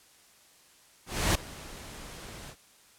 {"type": "noise with ADSR envelope", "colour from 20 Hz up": "pink", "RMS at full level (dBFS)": -24, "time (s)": [1.06, 2.56], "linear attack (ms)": 290, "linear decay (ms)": 6, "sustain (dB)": -20, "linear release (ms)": 67, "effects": ["white hiss -59 dBFS RMS until 2.98 s", "low-pass 11000 Hz 12 dB/octave"]}